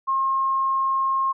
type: tone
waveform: sine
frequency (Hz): 1072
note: C6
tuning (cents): +42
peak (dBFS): -19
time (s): 0.07-1.33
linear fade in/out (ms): 20
effects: none